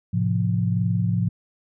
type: chord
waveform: sine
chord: F major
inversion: first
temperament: just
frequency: 109.13 / 130.96 / 174.61 Hz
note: A2 / C3 / F3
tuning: -14 / +2 / 0 cents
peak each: -22 / -27 / -23 dBFS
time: 0.13-1.29 s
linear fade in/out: 10 ms
effects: none